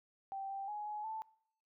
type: tone with pitch steps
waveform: sine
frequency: 780 / 785 / 837 / 842 / 880 Hz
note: G5 / G5 / G#5 / G#5 / A5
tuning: -9 / +2 / +13 / +24 / 0 cents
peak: -39 dBFS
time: 0.32-1.22 s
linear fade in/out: 0 ms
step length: 180 ms
effects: noise-tail reverb RT60 0.7 s tail -23 dB re dry